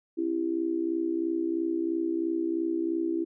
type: tone with amplitude modulation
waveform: sine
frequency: 331.6 Hz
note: E4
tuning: 10 cents sharp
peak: -22 dBFS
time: 0.17-3.25 s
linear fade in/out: 20 ms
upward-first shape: sine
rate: 63 Hz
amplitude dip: 80%
effects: none